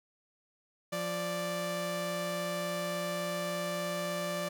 sawtooth tone pair together, 174.61 / 587.3 Hz, F3 / D5, 0 / 0 cents, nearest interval octave + major sixth, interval 2100 cents, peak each -34 / -30 dBFS, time 0.92-4.49 s, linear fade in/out 10 ms, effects none

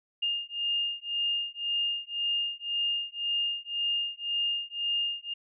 sine beating tone pair, 2822 / 2823.9 Hz, F7 / F7, +17 / +19 cents, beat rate 1.9 Hz, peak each -31 dBFS, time 0.22-5.34 s, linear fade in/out 10 ms, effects none

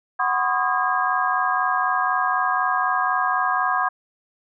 sine tone cluster, 742 / 1008 / 1092 / 1234 / 1626 Hz, F#5 / B5 / C#6 / D#6 / G#6, +5 / +35 / -26 / -15 / -37 cents, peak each -25 dBFS, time 0.19-3.89 s, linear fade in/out 10 ms, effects none

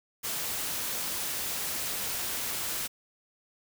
white noise, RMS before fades -33 dBFS, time 0.23-2.88 s, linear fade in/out 20 ms, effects none

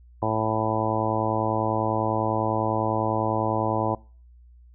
harmonic tone, 110 Hz, A2, in tune, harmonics 1 / 2 / 3 / 4 / 5 / 6 / 7 / 8 / 9, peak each -29 / -33 / -30 / -33 / -30 / -30 / -30 / -31 / -30 dBFS, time 0.22-3.95 s, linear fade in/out 5 ms, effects noise-tail reverb RT60 0.4 s tail -24 dB re dry + added 60 Hz sine -48 dBFS peak until 4.74 s

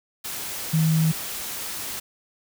sine tone in noise, 159.4 Hz, D#3, 42 cents sharp, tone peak -17 dBFS, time 0.73-1.12 s, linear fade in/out 10 ms, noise white, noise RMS -32 dBFS, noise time 0.24-2 s, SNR +12 dB, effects none

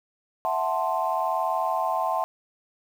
sine chord, F# half-diminished seventh, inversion third, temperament equal, 659.3 / 740 / 880 / 1046.5 Hz, E5 / F#5 / A5 / C6, 0 / 0 / 0 / 0 cents, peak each -28 dBFS, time 0.45-2.24 s, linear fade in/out 0 ms, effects tanh soft clip ceiling -12 dBFS + 8-bit

